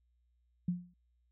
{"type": "tone with exponential decay", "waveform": "sine", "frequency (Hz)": 177, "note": "F3", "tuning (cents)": 23, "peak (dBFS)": -27, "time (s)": [0.68, 0.94], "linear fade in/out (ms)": 5, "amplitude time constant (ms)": 56, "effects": ["added 60 Hz sine -70 dBFS peak until 1.31 s"]}